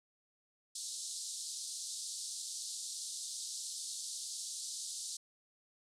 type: band-pass noise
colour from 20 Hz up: white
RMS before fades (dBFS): -43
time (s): 0.75-5.17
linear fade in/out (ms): 5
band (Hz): 3800 to 9400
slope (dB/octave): 48
effects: none

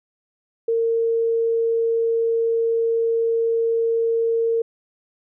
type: tone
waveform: sine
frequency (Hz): 458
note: A#4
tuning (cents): -31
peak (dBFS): -17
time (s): 0.68-4.62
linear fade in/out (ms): 5
effects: none

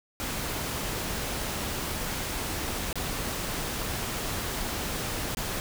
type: noise with dropouts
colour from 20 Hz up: pink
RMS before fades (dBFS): -32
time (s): 0.2-5.6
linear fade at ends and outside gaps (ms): 0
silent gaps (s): 2.928-2.956 / 5.348-5.371
effects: none

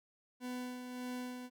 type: tone with tremolo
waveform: 40% pulse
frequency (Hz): 249.5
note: B3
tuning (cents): +18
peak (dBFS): -38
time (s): 0.4-1.5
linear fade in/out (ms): 50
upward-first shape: sine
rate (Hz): 1.7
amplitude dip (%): 45
effects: none

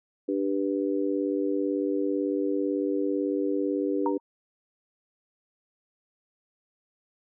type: harmonic tone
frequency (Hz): 98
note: G2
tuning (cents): 0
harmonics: 3 / 4 / 5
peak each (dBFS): -27 / -29 / -31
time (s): 0.28-4.18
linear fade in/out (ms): 10
type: tone with exponential decay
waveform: sine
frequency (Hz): 930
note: A#5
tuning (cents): -4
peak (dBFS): -22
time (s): 4.06-4.2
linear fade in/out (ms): 1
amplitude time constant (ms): 29
effects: none

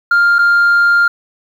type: tone with dropouts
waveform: sine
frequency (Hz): 1400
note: F6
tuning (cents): +4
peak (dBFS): -5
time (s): 0.11-1.08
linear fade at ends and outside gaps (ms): 5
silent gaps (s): 0.385-0.389
effects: tanh soft clip ceiling -6 dBFS + 7-bit

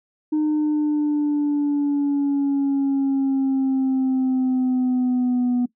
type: exponential sweep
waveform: sine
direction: down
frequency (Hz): 306.5 to 244.9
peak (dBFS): -15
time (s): 0.32-5.66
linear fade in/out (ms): 10
effects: noise-tail reverb RT60 0.1 s tail -19 dB re dry + tanh soft clip ceiling -16 dBFS

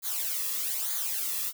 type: noise with flanger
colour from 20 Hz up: blue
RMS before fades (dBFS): -31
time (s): 0.02-1.53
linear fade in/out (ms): 50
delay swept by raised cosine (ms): 0.36 to 1.36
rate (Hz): 1.1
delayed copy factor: -0.75
effects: none

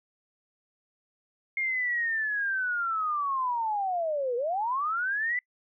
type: linear two-way sweep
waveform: sine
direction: down then up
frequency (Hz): 2143 to 466.2 to 2014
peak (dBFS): -26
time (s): 1.57-5.39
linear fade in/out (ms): 2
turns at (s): 4.36
effects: noise-tail reverb RT60 0.1 s tail -25 dB re dry

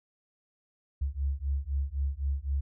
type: beating tone pair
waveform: sine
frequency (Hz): 67.5 / 71.4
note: C#2 / D2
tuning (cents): -45 / -48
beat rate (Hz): 3.9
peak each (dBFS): -31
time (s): 1.01-2.61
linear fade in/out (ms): 10
effects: none

